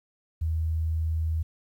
sine tone, 80.3 Hz, E2, 45 cents flat, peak -24 dBFS, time 0.41-1.43 s, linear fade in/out 10 ms, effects 10-bit

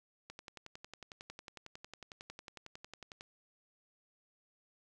click train, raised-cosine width 0.2 ms, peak -30 dBFS, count 33, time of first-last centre 0.3-3.209 s, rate 11 Hz, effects none

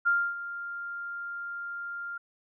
sine tone with ADSR envelope, 1396.9 Hz, F6, in tune, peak -20 dBFS, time 0.05-2.18 s, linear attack 23 ms, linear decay 270 ms, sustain -14 dB, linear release 8 ms, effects none

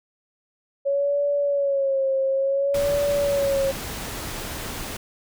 sine tone with vibrato, 554.4 Hz, C#5, in tune, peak -19 dBFS, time 0.85-3.72 s, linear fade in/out 20 ms, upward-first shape sine, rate 0.57 Hz, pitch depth 59 cents each way
pink noise, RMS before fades -32 dBFS, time 2.74-4.97 s, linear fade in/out 5 ms
effects none

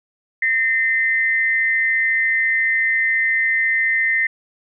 sine tone pair together, 1829.8 / 2064 Hz, A#6 / C7, -33 / -24 cents, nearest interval major second, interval 209 cents, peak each -18 dBFS, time 0.42-4.27 s, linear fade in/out 5 ms, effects none

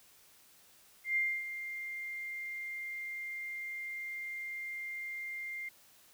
sine tone with ADSR envelope, 2100 Hz, C7, 6 cents sharp, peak -27 dBFS, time 1.04-5.69 s, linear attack 120 ms, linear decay 270 ms, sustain -11 dB, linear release 6 ms, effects white hiss -62 dBFS RMS until 6.13 s

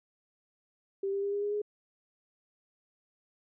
sine tone with pitch steps, 392 / 396.8 / 401.6 / 406.5 / 411.5 / 416.5 Hz, G4 / G4 / G4 / G#4 / G#4 / G#4, 0 / +21 / +42 / -37 / -16 / +5 cents, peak -29 dBFS, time 1.03-1.618 s, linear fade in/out 5 ms, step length 98 ms, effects none

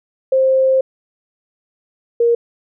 sine tone pair in turn, 527 / 469.5 Hz, C5 / A#4, +12 / +12 cents, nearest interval major second, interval 200 cents, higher first, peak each -10 dBFS, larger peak neither, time 0.32-0.81 / 2.2-2.35 s, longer first, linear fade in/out 5 ms, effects none

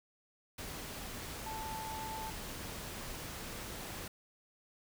sine tone in noise, 880 Hz, A5, in tune, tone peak -41 dBFS, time 1.46-2.3 s, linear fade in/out 5 ms, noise pink, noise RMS -44 dBFS, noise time 0.58-4.08 s, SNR 0 dB, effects none

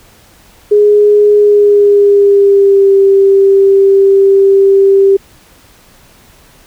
sine tone with pitch glide, 415.3 to 392 Hz, G#4 to G4, 0 to 0 cents, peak -3 dBFS, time 0.71-5.17 s, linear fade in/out 10 ms, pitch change -100 cents, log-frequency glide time 1.36-2.94 s, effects pink hiss -43 dBFS RMS until 6.66 s

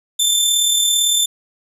20% pulse tone with amplitude modulation, 3549 Hz, A7, 14 cents sharp, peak -6 dBFS, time 0.19-1.26 s, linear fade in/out 10 ms, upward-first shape sine, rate 37.8 Hz, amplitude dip 35%, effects none

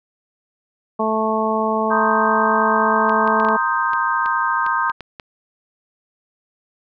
harmonic tone, 219.2 Hz, A3, 6 cents flat, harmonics 1 / 2 / 3 / 4 / 5, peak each -23 / -23 / -23 / -23 / -23 dBFS, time 0.99-3.57 s, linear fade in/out 10 ms
sine chord, C minor seventh, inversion third, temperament equal, 932.3 / 1046.5 / 1244.5 / 1568 Hz, Bb5 / C6 / Eb6 / G6, 0 / 0 / 0 / 0 cents, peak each -22 dBFS, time 1.9-4.92 s, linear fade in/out 20 ms
clicks, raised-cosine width 0.3 ms, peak -17 dBFS, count 11, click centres 3.095 / 3.276 / 3.4 / 3.449 / 3.487 / 3.934 / 4.26 / 4.664 / 4.898 / 5.007 / 5.198 s
effects none

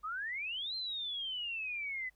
sine exponential two-way sweep, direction up then down, 1200 to 4179 to 1987 Hz, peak -36 dBFS, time 0.03-2.1 s, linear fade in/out 20 ms, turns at 0.75 s, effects added 50 Hz sine -68 dBFS peak until 2.15 s + pink hiss -75 dBFS RMS until 2.15 s

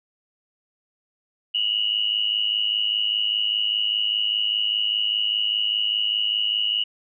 sine tone pair together, 2855 / 2960 Hz, F7 / F#7, +37 / 0 cents, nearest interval minor second, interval 63 cents, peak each -23 dBFS, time 1.54-6.84 s, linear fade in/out 10 ms, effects none

